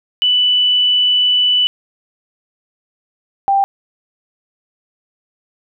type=tone pair in turn; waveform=sine; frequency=2978 / 788.8 Hz; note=F#7 / G5; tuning=+11 / +11 cents; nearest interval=octave + major seventh; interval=2300 cents; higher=first; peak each=-10 dBFS; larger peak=neither; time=0.22-1.67 / 3.48-3.64 s; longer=first; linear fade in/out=0 ms; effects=none